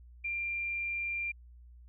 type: tone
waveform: sine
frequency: 2381 Hz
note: D7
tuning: 23 cents sharp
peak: -32 dBFS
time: 0.24-1.32 s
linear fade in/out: 10 ms
effects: added 60 Hz sine -51 dBFS peak until 1.88 s